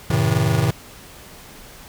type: chord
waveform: square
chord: F# diminished seventh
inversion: none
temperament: just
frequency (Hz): 92.5 / 111 / 133.2 / 159.84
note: F#2 / A2 / C3 / Eb3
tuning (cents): 0 / +16 / +31 / +47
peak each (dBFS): -27 / -21 / -22 / -22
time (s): 0.1-0.71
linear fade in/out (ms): 5
effects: pink hiss -42 dBFS RMS until 1.88 s